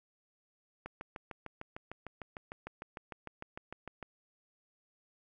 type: click train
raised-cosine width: 0.5 ms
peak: -27 dBFS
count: 22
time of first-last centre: 0.86-4.027 s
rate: 6.63 Hz
effects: none